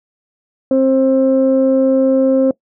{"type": "tone pair together", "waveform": "sine", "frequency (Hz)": [265, 530], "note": ["C4", "C5"], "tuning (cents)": [22, 22], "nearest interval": "octave", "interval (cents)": 1200, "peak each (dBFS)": -11, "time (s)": [0.71, 2.51], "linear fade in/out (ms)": 2, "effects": ["noise-tail reverb RT60 0.1 s tail -22 dB re dry", "tanh soft clip ceiling -4 dBFS"]}